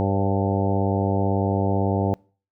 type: harmonic tone with a mistuned harmonic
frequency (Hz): 98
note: G2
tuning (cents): 0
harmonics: 1 / 2 / 3 / 4 / 5 / 6 / 7 / 8 / 9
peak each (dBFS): -23 / -26 / -28 / -29 / -30 / -31 / -31 / -32 / -33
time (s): 0-2.14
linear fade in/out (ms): 0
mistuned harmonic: 6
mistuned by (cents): -48
effects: noise-tail reverb RT60 0.4 s tail -25 dB re dry